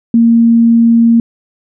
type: tone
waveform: sine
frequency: 231.4 Hz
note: A#3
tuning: 13 cents flat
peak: -4 dBFS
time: 0.14-1.2 s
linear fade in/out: 2 ms
effects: none